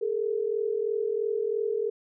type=tone pair together; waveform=sine; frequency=414.2 / 457.2 Hz; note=G#4 / A#4; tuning=-5 / -34 cents; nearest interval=major second; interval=171 cents; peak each=-28 dBFS; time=0.01-1.9 s; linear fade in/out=10 ms; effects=none